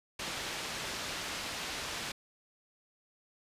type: low-pass noise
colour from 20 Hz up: white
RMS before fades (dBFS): -39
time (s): 0.19-2.12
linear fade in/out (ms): 5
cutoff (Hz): 4600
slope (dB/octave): 12
effects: resampled to 32000 Hz